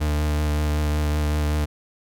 40% pulse tone with vibrato, 75.2 Hz, D2, 42 cents sharp, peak -19 dBFS, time 0-1.66 s, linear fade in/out 20 ms, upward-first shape triangle, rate 5.3 Hz, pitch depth 20 cents each way, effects none

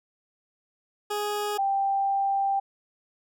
20% pulse / sine tone pair in turn, 415.3 / 787.4 Hz, G#4 / G5, 0 / +8 cents, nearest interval major seventh, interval 1108 cents, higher second, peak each -22 dBFS, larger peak neither, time 1.1-1.58 / 1.58-2.6 s, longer second, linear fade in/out 10 ms, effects none

